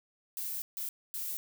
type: noise bursts at uneven times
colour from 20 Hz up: violet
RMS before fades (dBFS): -37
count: 3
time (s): 0.37-0.62 / 0.77-0.89 / 1.14-1.37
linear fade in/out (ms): 0
effects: none